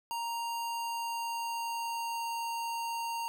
square tone with pitch glide, 932.3 to 925.9 Hz, A#5 to A#5, 0 to -12 cents, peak -34 dBFS, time 0.11-3.28 s, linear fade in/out 0 ms, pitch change -12 cents, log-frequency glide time 0.57-2.23 s, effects none

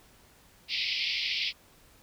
pink band-pass noise, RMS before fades -31 dBFS, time 0.68-1.53 s, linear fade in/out 50 ms, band 2100 to 5200 Hz, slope 96 dB/octave, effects pink hiss -59 dBFS RMS until 2.02 s

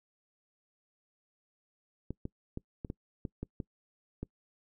clicks, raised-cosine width 3 ms, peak -24 dBFS, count 9, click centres 2.106 / 2.254 / 2.574 / 2.848 / 2.901 / 3.252 / 3.43 / 3.602 / 4.23 s, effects noise-tail reverb RT60 0.1 s tail -24 dB re dry

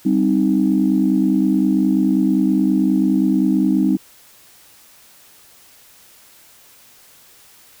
sine chord, C minor, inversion second, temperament equal, 196 / 261.6 / 311.1 Hz, G3 / C4 / Eb4, 0 / 0 / 0 cents, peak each -17 dBFS, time 0.05-3.97 s, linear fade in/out 10 ms, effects tanh soft clip ceiling -4 dBFS + white hiss -48 dBFS RMS until 7.8 s

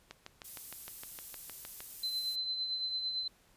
click train, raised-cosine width 0.2 ms, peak -27 dBFS, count 12, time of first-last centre 0.11-1.805 s, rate 6.49 Hz
violet noise, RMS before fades -44 dBFS, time 0.44-2.36 s, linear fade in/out 10 ms
sine tone with tremolo, 4060 Hz, B7, 47 cents sharp, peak -31 dBFS, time 2.03-3.28 s, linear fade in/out 5 ms, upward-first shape triangle, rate 8.9 Hz, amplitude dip 50%
effects pink hiss -66 dBFS RMS until 3.56 s + resampled to 32000 Hz

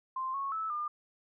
sine tone with pitch steps, 1046 / 1101 / 1307 / 1205 Hz, C6 / C#6 / E6 / D6, -1 / -12 / -15 / +44 cents, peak -32 dBFS, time 0.16-0.88 s, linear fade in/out 5 ms, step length 180 ms, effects none

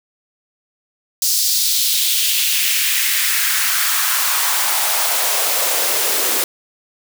white noise with high-pass filter sweep, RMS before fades -17 dBFS, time 1.22-6.44 s, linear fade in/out 2 ms, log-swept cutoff 5300 to 350 Hz, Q 2, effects none

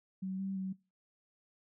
sine tone with pitch steps, 189 / 193.5 / 189.5 Hz, F#3 / G3 / F#3, +37 / -22 / +42 cents, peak -35 dBFS, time 0.22-0.73 s, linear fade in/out 10 ms, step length 170 ms, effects noise-tail reverb RT60 0.3 s tail -22 dB re dry

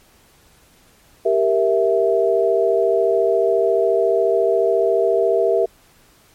sine chord, E diminished, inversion first, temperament equal, 392 / 466.2 / 659.3 Hz, G4 / Bb4 / E5, 0 / 0 / 0 cents, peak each -18 dBFS, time 1.25-5.66 s, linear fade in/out 10 ms, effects pink hiss -53 dBFS RMS until 6.34 s + MP3 64 kbps

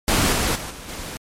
pink noise with level steps, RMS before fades -18 / -21 / -31 / -37 / -32 dBFS, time 0.08-1.17 s, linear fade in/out 0 ms, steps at 0.32 / 0.55 / 0.7 / 0.88 s, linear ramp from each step 10 ms, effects low-pass 12000 Hz 12 dB/octave + MP3 64 kbps

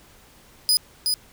sawtooth tone with echo, 4978 Hz, D#8, in tune, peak -13 dBFS, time 0.69-0.77 s, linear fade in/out 0 ms, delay 370 ms, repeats 1, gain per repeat -4 dB, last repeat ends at 1.14 s, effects pink hiss -52 dBFS RMS until 1.32 s

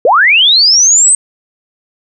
sine linear sweep, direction up, 419.8 to 8372 Hz, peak -4 dBFS, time 0.05-1.15 s, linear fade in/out 2 ms, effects none

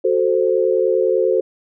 sine chord, F# diminished, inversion none, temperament equal, 370 / 440 / 523.3 Hz, F#4 / A4 / C5, 0 / 0 / 0 cents, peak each -18 dBFS, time 0.04-1.41 s, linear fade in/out 10 ms, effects none

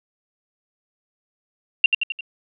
sine tone with echo, 2764 Hz, F7, 19 cents flat, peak -8 dBFS, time 1.84-1.86 s, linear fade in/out 2 ms, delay 87 ms, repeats 4, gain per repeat -5 dB, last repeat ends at 2.208 s, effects none

